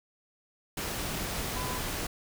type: tone in noise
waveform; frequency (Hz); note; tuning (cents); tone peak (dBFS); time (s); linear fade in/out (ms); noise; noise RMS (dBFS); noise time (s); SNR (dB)
sine; 1004; B5; +28; -38; 1.56-1.78; 5; pink; -34; 0.77-2.07; -7
effects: none